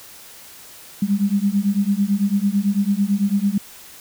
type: beating tone pair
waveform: sine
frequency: 196.3 / 205.3 Hz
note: G3 / G#3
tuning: +3 / -20 cents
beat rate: 9 Hz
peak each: -19 dBFS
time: 1.02-3.58 s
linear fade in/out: 5 ms
effects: white hiss -42 dBFS RMS until 4 s